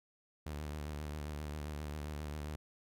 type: tone with vibrato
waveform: sawtooth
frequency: 74.8 Hz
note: D2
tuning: 32 cents sharp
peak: -36 dBFS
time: 0.46-2.56 s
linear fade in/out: 5 ms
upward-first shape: sine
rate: 7.5 Hz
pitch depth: 52 cents each way
effects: none